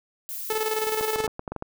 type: noise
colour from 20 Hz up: violet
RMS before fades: -34 dBFS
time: 0.29-1.16 s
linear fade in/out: 0 ms
type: tone with tremolo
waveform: sawtooth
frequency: 435.7 Hz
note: A4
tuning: 17 cents flat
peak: -19 dBFS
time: 0.5-1.27 s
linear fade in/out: 2 ms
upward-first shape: square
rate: 19 Hz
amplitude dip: 50%
type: clicks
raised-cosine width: 1 ms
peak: -18 dBFS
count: 10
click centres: 1.01 / 1.16 / 1.203 / 1.244 / 1.278 / 1.394 / 1.478 / 1.52 / 1.563 / 1.624 s
effects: none